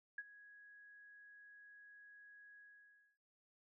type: tone with ADSR envelope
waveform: sine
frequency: 1664 Hz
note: G#6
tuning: 3 cents sharp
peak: -40 dBFS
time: 0.18-3.18 s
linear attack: 4 ms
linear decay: 40 ms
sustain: -18 dB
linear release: 600 ms
effects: none